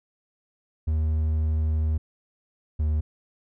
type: tone pair in turn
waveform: triangle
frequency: 78.1 / 76.49 Hz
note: D#2 / D#2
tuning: +7 / -29 cents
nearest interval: unison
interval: 36 cents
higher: first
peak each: -19 dBFS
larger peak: neither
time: 0.87-1.98 / 2.79-3.01 s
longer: first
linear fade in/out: 10 ms
effects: none